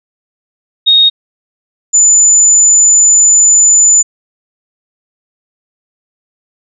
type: tone pair in turn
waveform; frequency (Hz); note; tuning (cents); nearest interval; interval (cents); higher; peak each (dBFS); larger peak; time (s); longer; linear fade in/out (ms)
sine; 3729 / 7013; A#7 / A8; 0 / -7; major seventh; 1093; second; -3; neither; 0.86-1.1 / 1.93-4.03; second; 20
effects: none